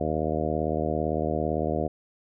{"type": "harmonic tone", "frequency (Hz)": 77.78, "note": "D#2", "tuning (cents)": 0, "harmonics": [1, 2, 3, 4, 5, 6, 7, 8, 9], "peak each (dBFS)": [-33, -33, -33, -33, -33, -33, -33, -33, -33], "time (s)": [0, 1.88], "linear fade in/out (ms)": 10, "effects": []}